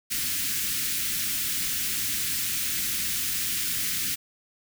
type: band-stop noise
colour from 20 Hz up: white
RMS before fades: -28 dBFS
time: 0.1-4.16 s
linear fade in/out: 20 ms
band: 300 to 1600 Hz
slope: 24 dB/octave
effects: none